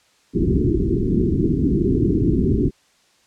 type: low-pass noise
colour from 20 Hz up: white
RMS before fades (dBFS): -18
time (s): 0.33-2.71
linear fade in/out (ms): 50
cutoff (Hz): 400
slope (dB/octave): 96
effects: white hiss -58 dBFS RMS until 3.26 s + low-pass 7000 Hz 12 dB/octave